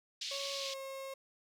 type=band-pass noise; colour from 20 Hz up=white; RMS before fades=-41 dBFS; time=0.21-0.74 s; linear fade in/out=5 ms; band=2900 to 5000 Hz; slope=24 dB/octave
type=tone with pitch glide; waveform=35% pulse; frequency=554.4 to 538.6 Hz; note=C#5 to C#5; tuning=0 to -50 cents; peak=-40 dBFS; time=0.31-1.14 s; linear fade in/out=5 ms; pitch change=-50 cents; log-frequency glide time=0.54-0.77 s
effects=none